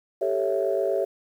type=chord; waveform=sine; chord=A dominant seventh; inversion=third; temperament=equal; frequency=392 / 440 / 554.4 / 659.3 Hz; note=G4 / A4 / C#5 / E5; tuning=0 / 0 / 0 / 0 cents; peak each=-26 / -29 / -26 / -27 dBFS; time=0.21-1.05 s; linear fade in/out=10 ms; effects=tanh soft clip ceiling -12 dBFS + 9-bit